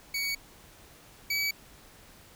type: tone pair in turn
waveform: 25% pulse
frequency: 2246 / 2281 Hz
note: C#7 / C#7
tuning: +22 / +49 cents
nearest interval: unison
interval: 27 cents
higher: second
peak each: -25 / -23 dBFS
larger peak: second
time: 0.14-0.35 / 1.3-1.51 s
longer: neither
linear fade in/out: 5 ms
effects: pink hiss -54 dBFS RMS until 2.35 s